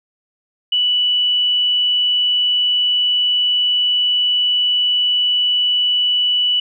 sine tone, 2960 Hz, F#7, in tune, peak -13 dBFS, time 0.72-6.6 s, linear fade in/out 5 ms, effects none

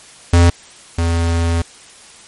square tone pair in turn, 86 / 84.08 Hz, F2 / E2, -26 / +35 cents, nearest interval unison, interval 39 cents, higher first, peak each -7 / -14 dBFS, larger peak first, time 0.33-0.5 / 0.98-1.62 s, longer second, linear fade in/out 5 ms, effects white hiss -41 dBFS RMS until 2.27 s + MP3 48 kbps

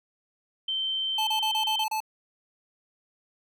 sine tone, 3108 Hz, G7, 16 cents flat, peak -26 dBFS, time 0.68-1.84 s, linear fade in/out 5 ms
square tone bursts, 870 Hz, A5, 20 cents flat, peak -27 dBFS, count 7, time 1.18-2.004 s, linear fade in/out 5 ms, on 92 ms, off 30 ms
effects none

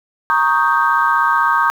sine chord, Eb dominant seventh, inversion second, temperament equal, 932.3 / 1108.7 / 1244.5 / 1568 Hz, Bb5 / Db6 / Eb6 / G6, 0 / 0 / 0 / 0 cents, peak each -17 dBFS, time 0.3-1.7 s, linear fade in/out 0 ms, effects tanh soft clip ceiling -1 dBFS + 7-bit

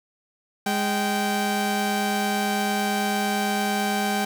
sawtooth tone pair together, 206.6 / 777.5 Hz, G#3 / G5, -9 / -14 cents, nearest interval octave + major seventh, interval 2295 cents, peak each -21 dBFS, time 0.66-4.25 s, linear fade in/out 5 ms, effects none

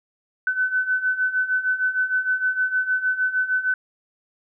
sine beating tone pair, 1507 / 1513.5 Hz, F#6 / F#6, +31 / +39 cents, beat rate 6.5 Hz, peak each -25 / -21 dBFS, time 0.47-3.74 s, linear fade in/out 2 ms, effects none

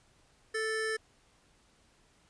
square tone pair together, 440 / 1760 Hz, A4 / A6, 0 / 0 cents, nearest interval 2 octaves, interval 2400 cents, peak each -34 / -35 dBFS, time 0.54-0.97 s, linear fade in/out 10 ms, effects pink hiss -66 dBFS RMS until 2.29 s + resampled to 22050 Hz

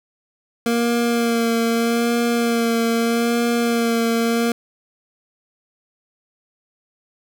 25% pulse tone with vibrato, 233.1 Hz, A#3, in tune, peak -13 dBFS, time 0.66-4.52 s, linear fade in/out 2 ms, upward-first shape sine, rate 0.8 Hz, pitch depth 23 cents each way, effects 8-bit

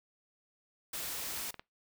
white noise, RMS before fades -39 dBFS, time 0.93-1.51 s, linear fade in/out 5 ms
clicks, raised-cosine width 0.3 ms, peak -28 dBFS, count 3, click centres 1.375 / 1.543 / 1.595 s
effects noise-tail reverb RT60 0.2 s tail -23 dB re dry

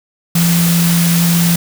sine tone in noise, 170.5 Hz, F3, 41 cents flat, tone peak -10 dBFS, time 0.35-1.56 s, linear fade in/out 5 ms, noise white, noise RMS -18 dBFS, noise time 0.35-1.56 s, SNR +5 dB, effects none

